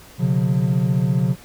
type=tone cluster; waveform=triangle; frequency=126.7 / 141.8 / 179.7 Hz; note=B2 / C#3 / F3; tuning=+45 / +40 / +50 cents; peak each=-18 dBFS; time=0.18-1.36 s; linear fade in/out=50 ms; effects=tanh soft clip ceiling -6 dBFS + pink hiss -45 dBFS RMS until 1.44 s